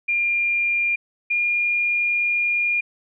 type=tone pair in turn; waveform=sine; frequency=2400 / 2417 Hz; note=D7 / D7; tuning=+37 / +49 cents; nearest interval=unison; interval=12 cents; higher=second; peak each=-18 dBFS; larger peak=neither; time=0.08-0.96 / 1.3-2.81 s; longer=second; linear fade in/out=10 ms; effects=none